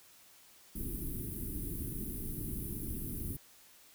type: band-stop noise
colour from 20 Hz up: pink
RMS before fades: -39 dBFS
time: 0.75-3.37 s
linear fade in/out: 10 ms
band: 370 to 10000 Hz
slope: 48 dB/octave
effects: white hiss -60 dBFS RMS until 3.94 s